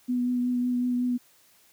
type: tone with vibrato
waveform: sine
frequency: 246.9 Hz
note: B3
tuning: in tune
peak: -23 dBFS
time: 0.08-1.18 s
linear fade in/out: 20 ms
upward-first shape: triangle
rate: 5.4 Hz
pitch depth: 18 cents each way
effects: white hiss -60 dBFS RMS until 1.72 s + high-pass 60 Hz 12 dB/octave